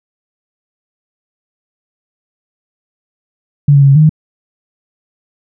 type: tone with pitch steps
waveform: sine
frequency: 143.7 / 140.7 / 138.7 / 137.6 / 153.9 / 155 Hz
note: D3 / C#3 / C#3 / C#3 / D#3 / D#3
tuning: -37 / +26 / +1 / -12 / -19 / -6 cents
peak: -3 dBFS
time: 3.68-4.094 s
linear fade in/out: 5 ms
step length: 69 ms
effects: none

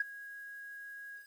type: tone with ADSR envelope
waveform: sine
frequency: 1649 Hz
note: G#6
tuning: 13 cents flat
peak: -25 dBFS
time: 0-1.28 s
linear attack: 4 ms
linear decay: 21 ms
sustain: -19 dB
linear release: 130 ms
effects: tanh soft clip ceiling -22 dBFS + 10-bit

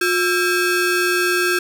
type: ring-modulated tone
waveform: 30% pulse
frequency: 980 Hz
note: B5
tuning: 14 cents flat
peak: -10 dBFS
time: 0.01-1.59 s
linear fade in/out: 5 ms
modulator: 622 Hz
effects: none

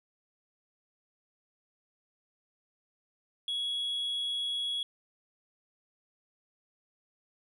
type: tone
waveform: sine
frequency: 3344 Hz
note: G#7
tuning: 11 cents sharp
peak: -28 dBFS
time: 3.48-4.83 s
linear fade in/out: 2 ms
effects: tanh soft clip ceiling -29 dBFS

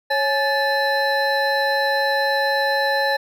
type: tone cluster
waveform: triangle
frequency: 551 / 844 / 1752 / 4048 Hz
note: C#5 / G#5 / A6 / B7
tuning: -11 / +28 / -8 / +42 cents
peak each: -20 / -21 / -20 / -26 dBFS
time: 0.1-3.17 s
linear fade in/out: 10 ms
effects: none

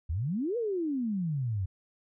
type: exponential two-way sweep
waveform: sine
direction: up then down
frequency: 71.1 to 493.2 to 89.2 Hz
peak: -28 dBFS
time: 0.09-1.66 s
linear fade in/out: 10 ms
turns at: 0.57 s
effects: none

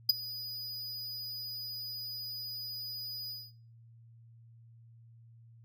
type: tone with ADSR envelope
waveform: square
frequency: 4946 Hz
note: D#8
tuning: 11 cents flat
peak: -18 dBFS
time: 0.09-3.52 s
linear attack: 6 ms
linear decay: 17 ms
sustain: -21 dB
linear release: 220 ms
effects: noise-tail reverb RT60 0.6 s tail -24 dB re dry + added 115 Hz sine -54 dBFS peak until 5.64 s

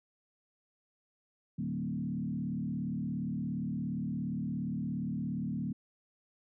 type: tone with frequency modulation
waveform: sine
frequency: 197.1 Hz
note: G3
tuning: 10 cents sharp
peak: -32 dBFS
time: 1.58-5.73 s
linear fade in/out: 10 ms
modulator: 37.2 Hz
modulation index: 1.6
effects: none

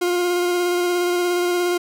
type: tone with vibrato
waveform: 40% pulse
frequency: 353.7 Hz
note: F4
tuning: 22 cents sharp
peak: -17 dBFS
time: 0.01-1.78 s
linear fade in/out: 10 ms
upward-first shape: square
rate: 17 Hz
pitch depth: 13 cents each way
effects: none

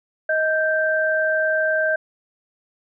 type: tone pair together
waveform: sine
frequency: 628.8 / 1568 Hz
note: D#5 / G6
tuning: +18 / 0 cents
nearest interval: octave + major third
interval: 1582 cents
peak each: -20 dBFS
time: 0.29-1.96 s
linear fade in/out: 5 ms
effects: none

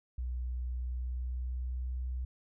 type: tone with pitch glide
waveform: sine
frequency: 61.74 to 62.93 Hz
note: B1 to B1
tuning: 0 to +33 cents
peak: -33 dBFS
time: 0.18-2.25 s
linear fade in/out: 5 ms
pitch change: +33 cents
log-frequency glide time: 0.7-2.09 s
effects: none

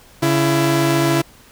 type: tone pair together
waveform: sawtooth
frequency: 140.4 / 333.9 Hz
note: C#3 / E4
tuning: +22 / +22 cents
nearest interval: octave + minor third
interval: 1500 cents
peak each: -14 / -12 dBFS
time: 0.22-1.22 s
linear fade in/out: 10 ms
effects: pink hiss -47 dBFS RMS until 1.51 s

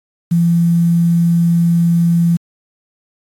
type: tone with quantisation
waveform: sine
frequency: 169.9 Hz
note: F3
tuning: 47 cents flat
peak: -9 dBFS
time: 0.31-2.37 s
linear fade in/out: 10 ms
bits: 6
effects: AAC 64 kbps

